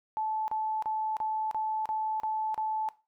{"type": "tone bursts", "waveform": "sine", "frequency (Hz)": 870, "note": "A5", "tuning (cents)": -20, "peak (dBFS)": -28, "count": 8, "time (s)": [0.17, 2.888], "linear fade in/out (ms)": 0, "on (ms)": 310, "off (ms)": 34, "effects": ["noise-tail reverb RT60 0.3 s tail -18 dB re dry"]}